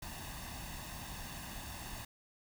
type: noise with comb filter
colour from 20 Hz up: pink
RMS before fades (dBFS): -45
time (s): 0.02-2.05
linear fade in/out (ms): 5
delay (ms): 1.1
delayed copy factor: +0.65
effects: none